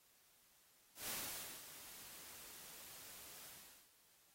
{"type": "noise with ADSR envelope", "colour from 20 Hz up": "white", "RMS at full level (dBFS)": -44, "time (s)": [0.95, 3.92], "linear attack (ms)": 140, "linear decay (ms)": 520, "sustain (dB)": -12, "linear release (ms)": 450, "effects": ["white hiss -71 dBFS RMS until 4.34 s", "AAC 48 kbps"]}